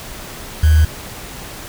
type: tone with sample-and-hold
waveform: sine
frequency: 77.78 Hz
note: D#2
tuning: in tune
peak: -7 dBFS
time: 0.63-0.85 s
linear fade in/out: 5 ms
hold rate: 1575 Hz
effects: pink hiss -32 dBFS RMS until 1.68 s